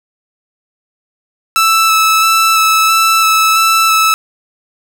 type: tone with vibrato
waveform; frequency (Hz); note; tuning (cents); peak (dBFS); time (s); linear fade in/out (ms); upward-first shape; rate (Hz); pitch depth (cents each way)
sawtooth; 1314; E6; -6; -4; 1.56-4.14; 0; square; 1.5; 10
effects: none